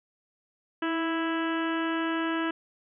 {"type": "harmonic tone with a mistuned harmonic", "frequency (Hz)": 329.6, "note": "E4", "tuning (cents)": 0, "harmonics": [1, 2, 3, 4, 5, 6, 7, 8, 9, 10], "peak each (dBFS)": [-28, -38, -36, -36, -35, -43, -48, -43, -42, -51], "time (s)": [0.82, 2.51], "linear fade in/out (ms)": 5, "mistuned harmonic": 1, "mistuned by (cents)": -25, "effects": []}